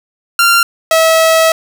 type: tone pair in turn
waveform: sawtooth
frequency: 1384 / 647.5 Hz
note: F6 / E5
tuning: -16 / -31 cents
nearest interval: octave + minor second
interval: 1315 cents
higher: first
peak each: -3 dBFS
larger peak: neither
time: 0.39-0.63 / 0.91-1.52 s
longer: second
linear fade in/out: 2 ms
effects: none